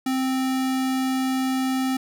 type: tone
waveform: square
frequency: 261.6 Hz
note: C4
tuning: in tune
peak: -22 dBFS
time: 0.06-1.97 s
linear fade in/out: 5 ms
effects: none